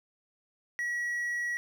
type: tone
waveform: triangle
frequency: 1922 Hz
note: B6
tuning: 48 cents flat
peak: -28 dBFS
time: 0.79-1.57 s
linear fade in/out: 0 ms
effects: none